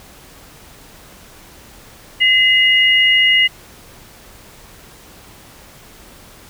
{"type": "tone pair together", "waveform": "sine", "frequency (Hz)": [2040, 2866], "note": ["C7", "F7"], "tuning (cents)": [-44, 44], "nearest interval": "tritone", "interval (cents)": 588, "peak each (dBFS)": -12, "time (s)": [2.2, 3.48], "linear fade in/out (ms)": 20, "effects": ["pink hiss -42 dBFS RMS until 6.49 s"]}